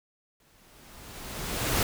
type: noise with exponential growth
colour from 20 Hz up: pink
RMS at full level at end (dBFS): -24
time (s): 0.4-1.83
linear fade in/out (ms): 2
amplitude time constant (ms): 310
effects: none